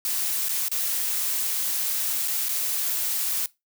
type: noise with dropouts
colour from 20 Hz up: blue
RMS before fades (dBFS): -26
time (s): 0.05-3.46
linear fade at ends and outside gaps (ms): 1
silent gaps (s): 0.486-0.492 / 0.684-0.715 / 2.276-2.28 / 2.486-2.491
effects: noise-tail reverb RT60 0.2 s tail -20 dB re dry